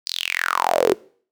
sawtooth tone with high-pass filter sweep, 43.65 Hz, F1, in tune, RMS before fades -21 dBFS, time 0.06-0.94 s, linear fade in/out 0 ms, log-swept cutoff 4900 to 360 Hz, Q 7.7, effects noise-tail reverb RT60 0.5 s tail -22 dB re dry

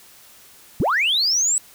sine linear sweep, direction up, 85.3 to 8000 Hz, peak -15 dBFS, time 0.8-1.58 s, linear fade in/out 0 ms, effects tanh soft clip ceiling -13 dBFS + white hiss -48 dBFS RMS until 1.74 s

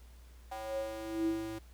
square tone with high-pass filter sweep, 110 Hz, A2, in tune, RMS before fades -37 dBFS, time 0.51-1.59 s, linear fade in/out 10 ms, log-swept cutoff 720 to 230 Hz, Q 8.6, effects added 60 Hz sine -52 dBFS peak until 1.73 s + pink hiss -64 dBFS RMS until 1.73 s

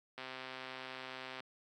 click train, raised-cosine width 0.3 ms, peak -28 dBFS, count 160, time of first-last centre 0.18-1.403 s, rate 130 Hz, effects high-pass 200 Hz 12 dB/octave + AAC 64 kbps

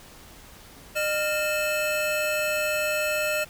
square tone cluster, 608 / 1394 / 2609 Hz, D#5 / F6 / E7, -40 / -4 / -18 cents, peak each -27 / -32 / -29 dBFS, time 0.95-3.45 s, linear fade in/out 20 ms, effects pink hiss -48 dBFS RMS until 3.49 s

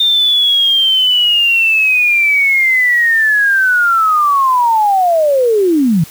sine linear sweep, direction down, 3627 to 148.8 Hz, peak -8 dBFS, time 0-6.04 s, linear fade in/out 5 ms, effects white hiss -36 dBFS RMS until 6.1 s

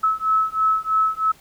sine beating tone pair, 1296 / 1299.1 Hz, E6 / E6, -30 / -26 cents, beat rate 3.1 Hz, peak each -20 dBFS, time 0.03-1.32 s, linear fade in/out 10 ms, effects pink hiss -51 dBFS RMS until 1.4 s

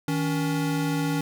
square tone pair together, 158.49 / 282 Hz, D#3 / C#4, +32 / +30 cents, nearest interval minor seventh, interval 998 cents, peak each -27 dBFS, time 0.08-1.21 s, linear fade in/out 2 ms, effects none

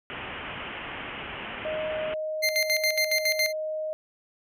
white low-pass noise, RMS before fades -37 dBFS, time 0.1-2.14 s, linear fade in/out 0 ms, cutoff 3100 Hz, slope 96 dB/octave
sine tone, 622.3 Hz, D#5, in tune, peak -28 dBFS, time 1.65-3.93 s, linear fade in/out 0 ms
25% pulse tone with tremolo, 2093 Hz, C7, in tune, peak -18 dBFS, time 2.42-3.53 s, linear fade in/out 20 ms, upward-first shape square, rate 7.2 Hz, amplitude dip 75%
effects none

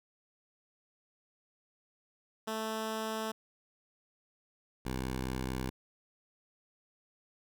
10% pulse tone pair in turn, 220 / 64.32 Hz, A3 / C2, 0 / -29 cents, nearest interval octave + major sixth, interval 2129 cents, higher first, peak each -26 dBFS, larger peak neither, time 2.47-3.32 / 4.85-5.7 s, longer neither, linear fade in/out 10 ms, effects none

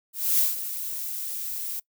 violet noise with ADSR envelope, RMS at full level -20 dBFS, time 0.13-1.8 s, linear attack 260 ms, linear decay 160 ms, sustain -12 dB, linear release 9 ms, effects noise-tail reverb RT60 0.1 s tail -23 dB re dry

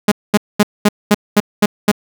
sawtooth tone bursts, 207.7 Hz, G#3, in tune, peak -3 dBFS, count 8, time 0.08-1.916 s, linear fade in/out 5 ms, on 37 ms, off 220 ms, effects none

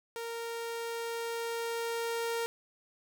sawtooth tone with level ramp, 463.3 Hz, A#4, 11 cents flat, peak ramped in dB -33 to -27 dBFS, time 0.16-2.46 s, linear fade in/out 0 ms, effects none

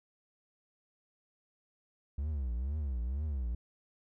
triangle tone with vibrato, 67.1 Hz, C2, 44 cents sharp, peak -30 dBFS, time 2.18-3.55 s, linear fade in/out 5 ms, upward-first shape triangle, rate 2.1 Hz, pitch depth 290 cents each way, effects none

